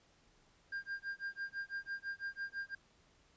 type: tone with tremolo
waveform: triangle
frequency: 1600 Hz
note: G6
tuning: 35 cents sharp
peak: -35 dBFS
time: 0.72-2.75 s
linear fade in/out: 5 ms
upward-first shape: sine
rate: 6 Hz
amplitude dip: 100%
effects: pink hiss -69 dBFS RMS until 3.36 s + resampled to 16000 Hz